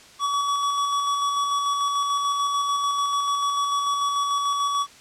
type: tone with tremolo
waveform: square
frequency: 1136 Hz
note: C#6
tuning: 42 cents sharp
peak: -21 dBFS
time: 0.19-4.87 s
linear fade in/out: 50 ms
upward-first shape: square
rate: 6.8 Hz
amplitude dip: 25%
effects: white hiss -48 dBFS RMS until 5 s + low-pass 7000 Hz 12 dB/octave